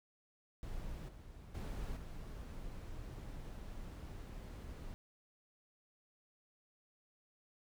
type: noise with level steps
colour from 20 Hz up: brown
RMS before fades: -45 / -53 / -42 / -47 dBFS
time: 0.63-4.94 s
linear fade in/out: 0 ms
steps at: 1.08 / 1.54 / 1.96 s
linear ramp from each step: 10 ms
effects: none